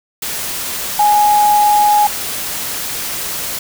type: tone in noise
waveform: sine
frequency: 833 Hz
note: G#5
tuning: 5 cents sharp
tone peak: -8 dBFS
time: 0.99-2.07 s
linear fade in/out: 5 ms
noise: white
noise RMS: -22 dBFS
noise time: 0.22-3.59 s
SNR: +11 dB
effects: none